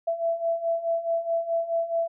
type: beating tone pair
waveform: sine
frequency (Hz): 665 / 669.7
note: E5 / E5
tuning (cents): +15 / +27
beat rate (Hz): 4.7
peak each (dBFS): -29 / -25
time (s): 0.07-2.08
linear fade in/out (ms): 10
effects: none